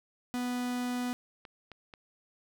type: tone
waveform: 45% pulse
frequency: 246.9 Hz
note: B3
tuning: in tune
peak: -31 dBFS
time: 0.34-1.13 s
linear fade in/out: 0 ms
type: clicks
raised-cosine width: 0.3 ms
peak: -31 dBFS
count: 3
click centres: 1.452 / 1.717 / 1.938 s
effects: none